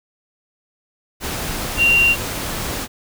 sine tone in noise, 2764 Hz, F7, 19 cents flat, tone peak -11 dBFS, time 1.77-2.16 s, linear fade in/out 50 ms, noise pink, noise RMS -25 dBFS, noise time 1.2-2.88 s, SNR +11 dB, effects none

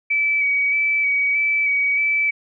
sine tone with vibrato, 2287 Hz, D7, 47 cents flat, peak -16 dBFS, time 0.1-2.31 s, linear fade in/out 10 ms, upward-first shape square, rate 1.6 Hz, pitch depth 18 cents each way, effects none

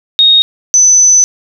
sine tone pair in turn, 3729 / 6032 Hz, A#7 / F#8, 0 / +32 cents, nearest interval minor sixth, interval 832 cents, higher second, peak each -3 dBFS, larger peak neither, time 0.19-0.42 / 0.74-1.24 s, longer second, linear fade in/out 0 ms, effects none

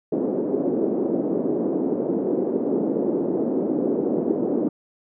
white band-pass noise, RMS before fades -23 dBFS, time 0.12-4.69 s, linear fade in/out 5 ms, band 230 to 420 Hz, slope 24 dB/octave, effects none

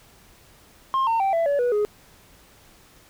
sine tone with pitch steps, 1064 / 910.4 / 778.9 / 666.4 / 570.2 / 487.8 / 417.4 Hz, C6 / A#5 / G5 / E5 / C#5 / B4 / G#4, +29 / -41 / -11 / +19 / +49 / -21 / +9 cents, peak -16 dBFS, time 0.94-1.85 s, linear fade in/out 0 ms, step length 130 ms, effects tanh soft clip ceiling -18 dBFS + pink hiss -53 dBFS RMS until 3.09 s

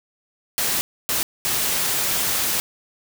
white noise bursts at uneven times, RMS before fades -22 dBFS, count 3, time 0.58-0.81 / 1.09-1.23 / 1.45-2.6 s, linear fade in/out 0 ms, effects none

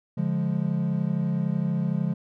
triangle chord, D diminished, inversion none, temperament equal with one note detuned, 143.73 / 174.61 / 207.7 Hz, D3 / F3 / Ab3, -37 / 0 / 0 cents, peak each -26 / -24 / -27 dBFS, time 0.17-2.14 s, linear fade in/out 10 ms, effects none

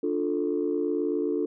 sine chord, D minor, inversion none, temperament just, 293.7 / 352.4 / 440.5 Hz, D4 / F4 / A4, 0 / +16 / +2 cents, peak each -28 dBFS, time 0.03-1.46 s, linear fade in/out 5 ms, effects tanh soft clip ceiling -16 dBFS

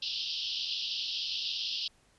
pink band-pass noise, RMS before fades -35 dBFS, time 0.02-1.88 s, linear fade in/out 5 ms, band 2800 to 5300 Hz, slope 96 dB/octave, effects pink hiss -66 dBFS RMS until 2.18 s + resampled to 24000 Hz

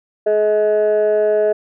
sine tone pair together, 423.5 / 635.9 Hz, G#4 / D#5, +34 / +38 cents, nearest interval perfect fifth, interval 704 cents, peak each -13 dBFS, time 0.26-1.53 s, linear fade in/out 10 ms, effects tanh soft clip ceiling -9 dBFS

